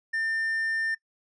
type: tone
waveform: triangle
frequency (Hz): 1800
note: A6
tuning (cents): +39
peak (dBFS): -24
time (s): 0.13-0.95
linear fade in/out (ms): 10
effects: noise-tail reverb RT60 0.1 s tail -22 dB re dry + resampled to 22050 Hz